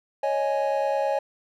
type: chord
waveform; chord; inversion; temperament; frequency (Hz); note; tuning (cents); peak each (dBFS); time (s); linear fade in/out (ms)
triangle; C# suspended second; none; just; 554.4 / 623.7 / 831.5; C#5 / D#5 / G#5; 0 / +4 / +2; -23 / -26 / -25; 0.23-1.19; 5
effects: none